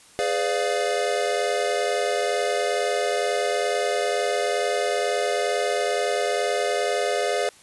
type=chord; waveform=square; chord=G# diminished seventh; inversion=none; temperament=equal with one note detuned; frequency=415.3 / 505.1 / 587.3 / 698.5 Hz; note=G#4 / B4 / D5 / F5; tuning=0 / +39 / 0 / 0 cents; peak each=-28 dBFS; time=0.19-7.49 s; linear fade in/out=0 ms; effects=white hiss -51 dBFS RMS until 7.62 s + resampled to 24000 Hz